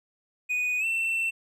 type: tone with pitch glide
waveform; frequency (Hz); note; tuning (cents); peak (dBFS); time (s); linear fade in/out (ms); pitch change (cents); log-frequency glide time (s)
triangle; 2479 to 2688; D#7 to E7; -7 to +33; -23; 0.49-1.31; 20; +140; 0.79-0.85
effects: none